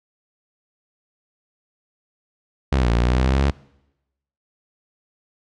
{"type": "exponential two-way sweep", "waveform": "sawtooth", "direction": "down then up", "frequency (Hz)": [70.8, 57.3, 70.8], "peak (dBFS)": -12, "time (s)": [2.72, 3.51], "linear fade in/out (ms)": 5, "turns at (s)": 2.9, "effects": ["noise-tail reverb RT60 0.9 s tail -23 dB re dry", "low-pass 5000 Hz 12 dB/octave"]}